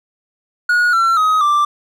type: tone with pitch steps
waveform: triangle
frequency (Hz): 1449 / 1352 / 1261.4 / 1177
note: F#6 / E6 / D#6 / D6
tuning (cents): -37 / +43 / +23 / +3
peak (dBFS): -9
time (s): 0.69-1.65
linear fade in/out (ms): 5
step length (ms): 240
effects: none